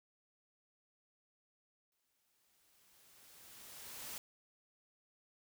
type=noise with exponential growth; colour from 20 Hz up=white; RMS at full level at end=-45 dBFS; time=1.92-4.18 s; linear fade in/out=1 ms; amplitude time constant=490 ms; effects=none